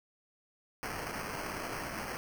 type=noise with sample-and-hold; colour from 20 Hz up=violet; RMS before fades=-39 dBFS; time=0.83-2.17 s; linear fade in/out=0 ms; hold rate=3675 Hz; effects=none